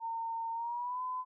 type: tone with pitch glide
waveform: sine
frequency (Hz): 913 to 1013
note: A#5 to B5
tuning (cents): -36 to +44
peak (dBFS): -34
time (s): 0-1.25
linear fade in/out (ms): 50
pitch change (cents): +180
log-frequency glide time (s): 0.53-1.02
effects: none